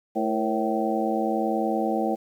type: harmonic tone with a mistuned harmonic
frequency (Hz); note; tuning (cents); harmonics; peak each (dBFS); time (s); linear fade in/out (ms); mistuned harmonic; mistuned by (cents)
110; A2; 0; 2 / 3 / 4 / 5 / 6 / 7; -28 / -28 / -31 / -30 / -33 / -28; 0.15-2.16; 20; 4; +110
effects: 9-bit